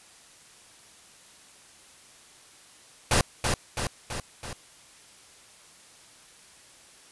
pink noise with echo, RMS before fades -21 dBFS, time 3.11-3.21 s, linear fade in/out 2 ms, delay 330 ms, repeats 4, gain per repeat -4 dB, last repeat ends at 4.53 s, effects white hiss -53 dBFS RMS until 7.11 s + resampled to 24000 Hz

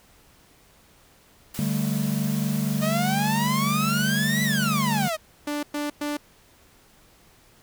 white high-pass noise, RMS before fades -37 dBFS, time 1.54-5.1 s, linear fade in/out 5 ms, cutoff 130 Hz, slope 24 dB/octave
triangle chord, D suspended fourth, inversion none, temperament equal, 146.83 / 196 / 220 Hz, D3 / G3 / A3, 0 / 0 / 0 cents, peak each -25 dBFS, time 1.59-5.08 s, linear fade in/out 0 ms
sawtooth exponential two-way sweep, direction up then down, 610 to 2000 to 610 Hz, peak -21 dBFS, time 2.81-5.17 s, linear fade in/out 20 ms, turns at 4.43 s
sawtooth tone bursts, 293.7 Hz, D4, in tune, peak -22 dBFS, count 3, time 5.47-6.17 s, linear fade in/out 5 ms, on 160 ms, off 110 ms
effects pink hiss -56 dBFS RMS until 7.62 s

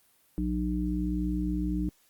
harmonic tone, 60.8 Hz, B1, 26 cents flat, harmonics 1 / 3 / 5, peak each -31 / -31 / -31 dBFS, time 0.38-1.89 s, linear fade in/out 0 ms, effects white hiss -65 dBFS RMS until 2.09 s + Opus 32 kbps

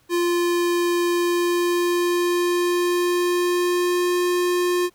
square tone with pitch glide, 348.2 to 355.5 Hz, F4 to F4, -5 to +31 cents, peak -19 dBFS, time 0.09-4.9 s, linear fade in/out 50 ms, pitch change +36 cents, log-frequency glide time 1.07-4.16 s, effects pink hiss -60 dBFS RMS until 4.94 s

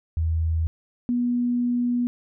sine tone pair in turn, 81.1 / 243 Hz, E2 / B3, -28 / -28 cents, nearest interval octave + perfect fifth, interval 1900 cents, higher second, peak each -20 dBFS, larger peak neither, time 0.17-0.67 / 1.09-2.07 s, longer second, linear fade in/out 0 ms, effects none

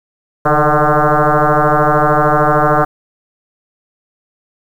sine tone with frequency modulation, 306.6 Hz, D#4, 25 cents flat, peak -8 dBFS, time 0.45-2.85 s, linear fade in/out 10 ms, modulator 150 Hz, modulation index 7.6, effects 7-bit

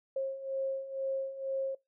sine beating tone pair, 536 / 538.1 Hz, C5 / C5, +42 / +48 cents, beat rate 2.1 Hz, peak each -38 / -33 dBFS, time 0.16-1.75 s, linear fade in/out 5 ms, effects noise-tail reverb RT60 0.2 s tail -23 dB re dry

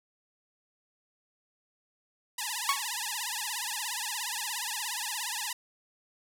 5% pulse tone with vibrato, 914 Hz, A#5, 34 cents flat, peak -20 dBFS, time 2.38-5.53 s, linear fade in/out 5 ms, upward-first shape triangle, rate 17 Hz, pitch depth 210 cents each way
sawtooth tone with exponential decay, 1108.7 Hz, C#6, in tune, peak -17 dBFS, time 2.69-2.85 s, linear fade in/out 1 ms, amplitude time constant 33 ms
effects none

